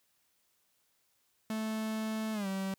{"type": "tone with pitch glide", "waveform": "45% pulse", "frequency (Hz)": [218.9, 192.78], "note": ["A3", "G3"], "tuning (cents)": [-9, -29], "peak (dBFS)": -33, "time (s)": [1.5, 2.74], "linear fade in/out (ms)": 2, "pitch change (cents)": -220, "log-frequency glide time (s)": [2.33, 2.47], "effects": ["white hiss -74 dBFS RMS until 2.78 s"]}